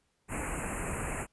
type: band-stop noise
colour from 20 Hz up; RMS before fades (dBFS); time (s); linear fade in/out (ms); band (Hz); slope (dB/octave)
pink; -35; 0.28-1.27; 50; 2700 to 7100; 96
effects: pink hiss -75 dBFS RMS until 1.32 s + resampled to 24000 Hz